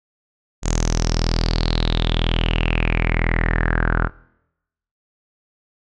sawtooth tone with low-pass filter sweep, 41 Hz, E1, 9 cents flat, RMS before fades -19 dBFS, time 0.62-4.1 s, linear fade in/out 50 ms, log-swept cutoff 6900 to 1400 Hz, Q 8, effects noise-tail reverb RT60 0.9 s tail -23 dB re dry

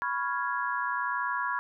sine chord, C# dominant seventh, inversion third, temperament equal, 987.8 / 1108.7 / 1396.9 / 1661.2 Hz, B5 / C#6 / E#6 / G#6, 0 / 0 / 0 / 0 cents, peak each -32 / -34 / -35 / -33 dBFS, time 0.02-1.59 s, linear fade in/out 0 ms, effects none

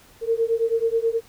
sine beating tone pair, 452.4 / 461.7 Hz, A4 / A#4, +48 / -17 cents, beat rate 9.3 Hz, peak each -22 dBFS, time 0.21-1.21 s, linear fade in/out 50 ms, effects pink hiss -52 dBFS RMS until 1.28 s

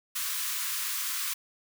white high-pass noise, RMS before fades -32 dBFS, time 0.15-1.34 s, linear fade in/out 10 ms, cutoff 1000 Hz, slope 96 dB/octave, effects none

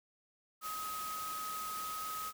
sine tone in noise, 1265 Hz, D#6, 28 cents sharp, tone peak -39 dBFS, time 0.61-2.33 s, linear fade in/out 50 ms, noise white, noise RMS -45 dBFS, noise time 0.61-2.33 s, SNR +3 dB, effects none

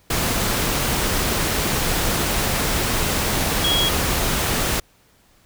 sine tone in noise, 3305 Hz, G#7, 9 cents flat, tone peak -18 dBFS, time 3.64-3.89 s, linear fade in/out 5 ms, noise pink, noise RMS -21 dBFS, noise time 0.1-4.8 s, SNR 0 dB, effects pink hiss -57 dBFS RMS until 5.45 s

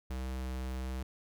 square tone, 64.4 Hz, C2, 27 cents flat, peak -36 dBFS, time 0.1-1.03 s, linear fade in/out 5 ms, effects none

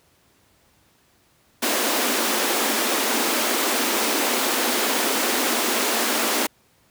pink high-pass noise, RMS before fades -22 dBFS, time 1.62-6.47 s, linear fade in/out 10 ms, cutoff 220 Hz, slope 96 dB/octave, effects pink hiss -60 dBFS RMS until 6.9 s + high-pass 60 Hz 12 dB/octave

